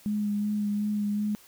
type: tone with vibrato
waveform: sine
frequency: 207.7 Hz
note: G#3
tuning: in tune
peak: -25 dBFS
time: 0.06-1.35 s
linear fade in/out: 0 ms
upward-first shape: sine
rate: 2.7 Hz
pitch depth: 19 cents each way
effects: white hiss -55 dBFS RMS until 1.47 s